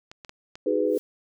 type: clicks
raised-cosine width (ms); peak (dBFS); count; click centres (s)
0.2; -24; 4; 0.115 / 0.248 / 0.294 / 0.555
type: chord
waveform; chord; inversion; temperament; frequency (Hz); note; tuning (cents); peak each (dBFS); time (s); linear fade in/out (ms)
sine; G# minor seventh; second; just; 311.5 / 373.8 / 415.3 / 498.4; D#4 / F#4 / G#4 / B4; +2 / +18 / 0 / +16; -27 / -30 / -25 / -25; 0.66-0.98; 5
type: noise with exponential growth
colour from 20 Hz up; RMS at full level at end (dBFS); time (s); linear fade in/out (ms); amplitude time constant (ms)
blue; -43; 0.82-0.99; 0; 36
effects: none